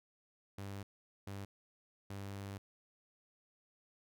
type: tone bursts at uneven times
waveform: sawtooth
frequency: 99.1 Hz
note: G2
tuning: 19 cents sharp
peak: -39 dBFS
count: 3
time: 0.58-0.83 / 1.27-1.45 / 2.1-2.58 s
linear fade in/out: 5 ms
effects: none